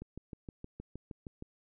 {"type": "click train", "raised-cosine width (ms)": 3, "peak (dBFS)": -30, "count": 10, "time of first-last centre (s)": [0.02, 1.424], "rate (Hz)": 6.41, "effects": []}